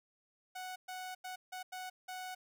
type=tone bursts at uneven times; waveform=sawtooth; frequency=740 Hz; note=F#5; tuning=in tune; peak=-38 dBFS; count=6; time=0.55-0.76 / 0.88-1.15 / 1.24-1.36 / 1.52-1.63 / 1.72-1.9 / 2.08-2.35 s; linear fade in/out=10 ms; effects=none